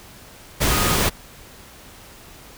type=tone in noise; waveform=sine; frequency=1244.5 Hz; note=D#6; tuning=in tune; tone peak=-26 dBFS; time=0.7-0.96 s; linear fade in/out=20 ms; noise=pink; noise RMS=-19 dBFS; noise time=0.6-1.1 s; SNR=-10 dB; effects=pink hiss -44 dBFS RMS until 2.57 s